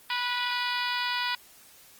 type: harmonic tone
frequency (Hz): 490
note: B4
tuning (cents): -14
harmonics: 2 / 3 / 4 / 5 / 6 / 7 / 8 / 9 / 10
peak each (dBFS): -32 / -34 / -35 / -36 / -37 / -37 / -38 / -39 / -39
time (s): 0.1-1.35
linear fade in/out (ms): 2
effects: white hiss -54 dBFS RMS until 1.99 s + Opus 24 kbps